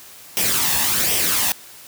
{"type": "noise with flanger", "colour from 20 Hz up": "white", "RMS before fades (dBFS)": -19, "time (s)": [0.37, 1.52], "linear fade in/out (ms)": 0, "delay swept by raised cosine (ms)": [0.35, 1.15], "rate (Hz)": 1.3, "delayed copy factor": 0.55, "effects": ["white hiss -42 dBFS RMS until 1.87 s", "high-pass 60 Hz 12 dB/octave"]}